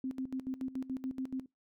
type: tone with tremolo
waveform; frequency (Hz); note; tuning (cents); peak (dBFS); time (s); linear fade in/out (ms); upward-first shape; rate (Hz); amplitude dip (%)
sine; 261.3; C4; -2; -33; 0.04-1.46; 2; square; 7; 80
effects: noise-tail reverb RT60 0.2 s tail -23 dB re dry